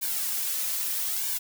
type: noise with flanger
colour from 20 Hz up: blue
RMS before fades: -29 dBFS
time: 0.01-1.39 s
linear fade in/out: 20 ms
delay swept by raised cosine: 1.5 to 4.3 ms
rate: 0.79 Hz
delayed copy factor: -1
effects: none